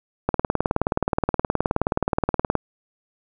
click train, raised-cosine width 1 ms, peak -5 dBFS, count 44, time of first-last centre 0.29-2.553 s, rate 19 Hz, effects none

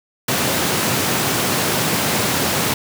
pink high-pass noise, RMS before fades -19 dBFS, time 0.28-2.74 s, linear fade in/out 5 ms, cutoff 110 Hz, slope 24 dB/octave, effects none

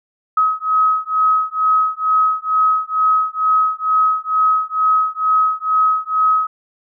sine beating tone pair, 1272 / 1274.2 Hz, D#6 / D#6, +38 / +41 cents, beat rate 2.2 Hz, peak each -16 dBFS, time 0.37-6.47 s, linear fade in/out 5 ms, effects none

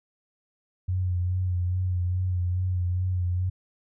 sine tone with vibrato, 90.6 Hz, F#2, 36 cents flat, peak -23 dBFS, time 0.88-3.5 s, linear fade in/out 10 ms, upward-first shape sine, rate 2.4 Hz, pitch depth 35 cents each way, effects none

